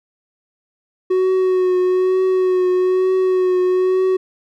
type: tone with vibrato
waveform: triangle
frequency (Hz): 370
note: F#4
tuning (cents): 0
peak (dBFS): -11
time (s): 1.1-4.17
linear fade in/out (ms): 10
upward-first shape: triangle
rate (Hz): 1.1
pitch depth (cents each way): 27
effects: none